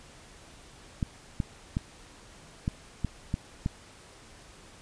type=clicks; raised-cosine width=5 ms; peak=-15 dBFS; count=7; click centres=1.028 / 1.402 / 1.769 / 2.679 / 3.047 / 3.341 / 3.661 s; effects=pink hiss -52 dBFS RMS until 4.81 s + resampled to 22050 Hz